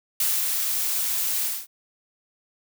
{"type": "noise with ADSR envelope", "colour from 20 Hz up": "blue", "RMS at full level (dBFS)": -22, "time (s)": [0.2, 1.67], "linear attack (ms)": 3, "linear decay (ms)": 260, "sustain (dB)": -3, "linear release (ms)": 220, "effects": []}